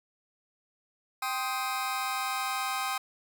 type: chord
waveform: sawtooth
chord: C minor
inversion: second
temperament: just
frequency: 784.9 / 1046.5 / 1255.8 Hz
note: G5 / C6 / Eb6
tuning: +2 / 0 / +16 cents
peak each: -30 / -31 / -30 dBFS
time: 1.22-2.98 s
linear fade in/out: 5 ms
effects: none